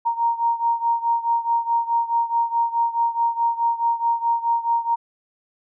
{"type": "beating tone pair", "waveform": "sine", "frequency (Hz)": [930, 934.7], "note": ["A#5", "A#5"], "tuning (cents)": [-4, 4], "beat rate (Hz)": 4.7, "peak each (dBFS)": [-20, -23], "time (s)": [0.05, 4.96], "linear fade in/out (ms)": 20, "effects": []}